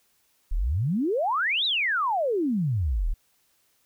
sine exponential two-way sweep, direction up then down, 31.25 to 4006 to 31.25 Hz, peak -22 dBFS, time 0.51-3.14 s, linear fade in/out 10 ms, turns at 1.65 s, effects white hiss -67 dBFS RMS until 3.85 s

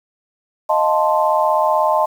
sine chord, F dominant seventh, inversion third, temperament equal, 622.3 / 698.5 / 880 / 1046.5 Hz, Eb5 / F5 / A5 / C6, 0 / 0 / 0 / 0 cents, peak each -17 / -23 / -17 / -19 dBFS, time 0.69-2.06 s, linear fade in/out 10 ms, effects 7-bit

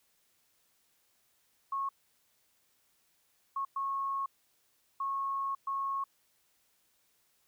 sine tone bursts at uneven times, 1095 Hz, C#6, 22 cents flat, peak -31 dBFS, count 5, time 1.72-1.89 / 3.56-3.65 / 3.76-4.26 / 5-5.55 / 5.67-6.04 s, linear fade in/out 5 ms, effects white hiss -72 dBFS RMS until 7.47 s

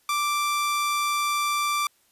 sawtooth tone, 1174.7 Hz, D6, in tune, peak -19 dBFS, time 0.09-1.87 s, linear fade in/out 2 ms, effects white hiss -64 dBFS RMS until 2.11 s + resampled to 32000 Hz

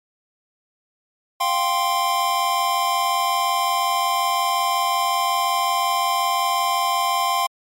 square chord, F suspended second, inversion none, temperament equal, 698.5 / 784 / 1046.5 Hz, F5 / G5 / C6, 0 / 0 / 0 cents, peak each -26 / -25 / -21 dBFS, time 1.4-7.47 s, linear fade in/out 10 ms, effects MP3 64 kbps

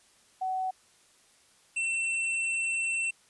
sine / square tone pair in turn, 751 / 2695 Hz, F#5 / E7, +26 / +38 cents, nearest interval octave + minor seventh, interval 2212 cents, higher second, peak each -28 dBFS, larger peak neither, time 0.41-0.71 / 1.76-3.11 s, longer second, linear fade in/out 10 ms, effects white hiss -62 dBFS RMS until 3.29 s + resampled to 24000 Hz

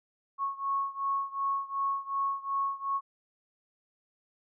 sine beating tone pair, 1100 / 1102.7 Hz, C#6 / C#6, -14 / -9 cents, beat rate 2.7 Hz, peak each -31 / -33 dBFS, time 0.38-3.01 s, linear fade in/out 50 ms, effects none

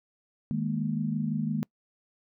sine chord, D# suspended fourth, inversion none, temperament just, 155.56 / 207.4 / 233.3 Hz, D#3 / G#3 / A#3, 0 / -2 / +2 cents, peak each -31 dBFS, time 0.51-1.63 s, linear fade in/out 0 ms, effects noise-tail reverb RT60 0.1 s tail -26 dB re dry

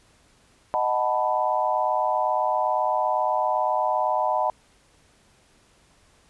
sine chord, B dominant seventh, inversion first, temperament equal, 622.3 / 740 / 880 / 987.8 Hz, D#5 / F#5 / A5 / B5, 0 / 0 / 0 / 0 cents, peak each -26 dBFS, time 0.74-4.5 s, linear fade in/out 0 ms, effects pink hiss -59 dBFS RMS until 6.29 s + resampled to 24000 Hz

